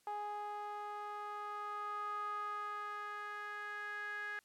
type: tone with band-pass filter sweep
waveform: sawtooth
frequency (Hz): 415.3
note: G#4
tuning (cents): 0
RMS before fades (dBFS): -43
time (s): 0.07-4.39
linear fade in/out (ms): 0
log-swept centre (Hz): 910 to 1700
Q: 6.3
effects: white hiss -73 dBFS RMS until 4.44 s + low-pass 12000 Hz 12 dB/octave